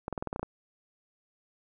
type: clicks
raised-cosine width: 1 ms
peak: -19 dBFS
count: 9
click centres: 0.081 / 0.127 / 0.178 / 0.225 / 0.273 / 0.329 / 0.361 / 0.395 / 0.43 s
effects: none